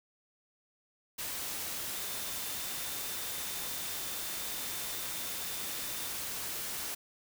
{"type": "tone in noise", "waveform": "sine", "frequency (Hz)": 3586, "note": "A7", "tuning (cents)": 32, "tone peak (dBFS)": -49, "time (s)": [1.94, 6.09], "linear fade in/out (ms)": 10, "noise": "white", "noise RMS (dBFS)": -38, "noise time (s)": [1.18, 6.95], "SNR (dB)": -14, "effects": []}